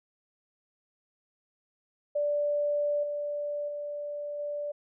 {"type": "tone with level steps", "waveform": "sine", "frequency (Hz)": 585, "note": "D5", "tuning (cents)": -7, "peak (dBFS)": [-25, -30, -33, -31], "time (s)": [2.15, 4.72], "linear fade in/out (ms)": 10, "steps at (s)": [3.03, 3.68, 4.39], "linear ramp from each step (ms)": 5, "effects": []}